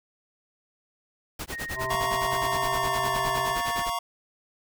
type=noise with tremolo; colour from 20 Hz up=pink; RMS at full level=-33 dBFS; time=1.39-3.9 s; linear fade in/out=5 ms; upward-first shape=sine; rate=9.7 Hz; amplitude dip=100%
type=tone with pitch glide; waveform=sine; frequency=1864.7 to 1766.2 Hz; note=A#6 to A6; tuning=0 to +6 cents; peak=-33 dBFS; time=1.52-3.85 s; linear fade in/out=10 ms; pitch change=-94 cents; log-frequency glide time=2.21-3.21 s
type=harmonic tone; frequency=130 Hz; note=C3; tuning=11 cents flat; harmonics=1 / 3 / 5 / 7 / 8; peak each=-39 / -37 / -34 / -38 / -32 dBFS; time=1.75-3.57 s; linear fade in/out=50 ms
type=chord; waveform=square; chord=Bb minor; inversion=second; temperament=equal with one note detuned; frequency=698.5 / 939.4 / 1108.7 Hz; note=F5 / Bb5 / Db6; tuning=0 / +13 / 0 cents; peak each=-33 / -33 / -31 dBFS; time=1.9-3.99 s; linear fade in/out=5 ms
effects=none